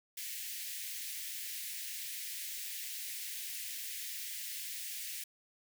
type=high-pass noise; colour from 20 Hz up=white; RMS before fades=-42 dBFS; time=0.17-5.24 s; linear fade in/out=5 ms; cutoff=1800 Hz; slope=48 dB/octave; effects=none